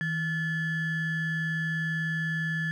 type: ring-modulated tone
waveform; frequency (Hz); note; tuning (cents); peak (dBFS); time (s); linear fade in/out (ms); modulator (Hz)
triangle; 784; G5; 0; -22; 0.01-2.71; 0; 945
effects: none